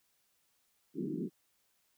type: band-pass noise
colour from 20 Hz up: white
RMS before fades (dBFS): -37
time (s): 0.94-1.3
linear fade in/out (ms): 50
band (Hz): 150 to 400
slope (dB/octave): 96
effects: white hiss -75 dBFS RMS until 1.97 s